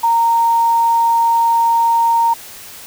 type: tone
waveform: sine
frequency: 925 Hz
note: A#5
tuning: 14 cents flat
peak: -10 dBFS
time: 0.03-2.34 s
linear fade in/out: 10 ms
effects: white hiss -35 dBFS RMS until 2.86 s